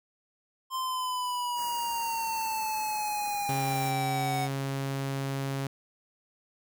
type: exponential sweep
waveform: square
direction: down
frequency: 1046.5 to 739 Hz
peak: -30 dBFS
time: 0.7-4.49 s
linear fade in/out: 50 ms
type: band-stop noise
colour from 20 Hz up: white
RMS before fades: -42 dBFS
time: 1.55-3.93 s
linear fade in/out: 50 ms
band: 2000 to 5300 Hz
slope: 48 dB/octave
type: tone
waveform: sawtooth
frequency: 136.7 Hz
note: C#3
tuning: 24 cents flat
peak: -26 dBFS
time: 3.49-5.67 s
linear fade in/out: 2 ms
effects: none